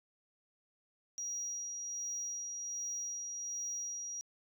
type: tone with tremolo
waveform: sine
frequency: 5740 Hz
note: F8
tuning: 47 cents sharp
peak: -35 dBFS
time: 1.18-4.21 s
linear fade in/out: 0 ms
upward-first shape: sine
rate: 1.3 Hz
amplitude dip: 35%
effects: tanh soft clip ceiling -33 dBFS